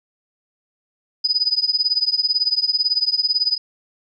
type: tone with tremolo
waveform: sine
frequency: 4979 Hz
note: D#8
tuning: in tune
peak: -12 dBFS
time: 1.24-3.58 s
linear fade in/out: 10 ms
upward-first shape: triangle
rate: 18 Hz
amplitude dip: 100%
effects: none